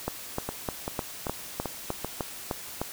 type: two click trains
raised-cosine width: 1 ms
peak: -14 / -16 dBFS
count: 10 / 5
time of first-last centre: 0.08-2.816 / 0.49-2.046 s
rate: 3.29 / 2.57 Hz
effects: white hiss -41 dBFS RMS until 2.92 s